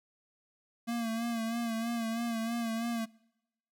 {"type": "tone with vibrato", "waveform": "square", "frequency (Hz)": 230, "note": "A#3", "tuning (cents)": -23, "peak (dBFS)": -32, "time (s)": [0.87, 3.06], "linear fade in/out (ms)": 20, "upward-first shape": "sine", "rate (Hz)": 3.1, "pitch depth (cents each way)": 46, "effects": ["noise-tail reverb RT60 0.9 s tail -25 dB re dry"]}